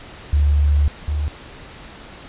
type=tone pair in turn; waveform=sine; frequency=72.8 / 74.37 Hz; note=D2 / D2; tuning=-15 / +22 cents; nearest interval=unison; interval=37 cents; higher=second; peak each=-12 / -18 dBFS; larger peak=first; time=0.33-0.88 / 1.08-1.28 s; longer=first; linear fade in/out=0 ms; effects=pink hiss -39 dBFS RMS until 2.28 s + resampled to 8000 Hz